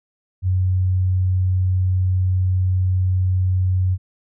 sine tone, 92.5 Hz, F#2, in tune, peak -15 dBFS, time 0.42-3.98 s, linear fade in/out 50 ms, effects none

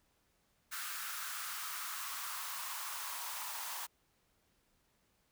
white noise with high-pass filter sweep, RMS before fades -42 dBFS, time 0.71-3.87 s, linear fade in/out 20 ms, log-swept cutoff 1400 to 900 Hz, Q 3.9, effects pink hiss -75 dBFS RMS until 5.31 s

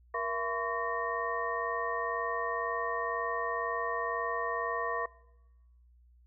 sine tone cluster, 471.4 / 670 / 1023 / 1125 / 1841 Hz, A#4 / E5 / C6 / C#6 / A#6, +19 / +28 / -39 / +25 / -22 cents, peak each -37 / -38 / -37 / -35 / -38 dBFS, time 0.14-5.06 s, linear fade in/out 5 ms, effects noise-tail reverb RT60 1.0 s tail -22 dB re dry + added 60 Hz sine -58 dBFS peak until 6.26 s

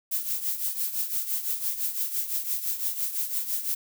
violet noise with tremolo, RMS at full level -26 dBFS, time 0.11-3.75 s, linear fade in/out 10 ms, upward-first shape triangle, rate 5.9 Hz, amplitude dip 75%, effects none

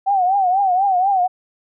sine tone with vibrato, 759 Hz, F#5, 44 cents sharp, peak -13 dBFS, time 0.06-1.28 s, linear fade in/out 20 ms, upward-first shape triangle, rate 4.1 Hz, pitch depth 130 cents each way, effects none

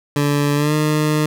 20% pulse tone with pitch glide, 144.7 to 152.33 Hz, D3 to D#3, -25 to -36 cents, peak -10 dBFS, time 0.16-1.26 s, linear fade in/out 2 ms, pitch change +89 cents, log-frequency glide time 0.55-0.74 s, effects none

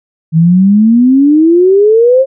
sine exponential sweep, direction up, 156.9 to 544 Hz, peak -3 dBFS, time 0.32-2.26 s, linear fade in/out 50 ms, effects none

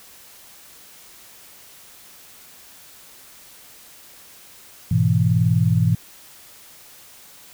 sine chord, E major, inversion first, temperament equal, 103.83 / 123.47 / 164.81 Hz, G#2 / B2 / E3, 0 / 0 / 0 cents, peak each -19 dBFS, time 4.91-5.95 s, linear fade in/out 5 ms, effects white hiss -46 dBFS RMS until 7.53 s

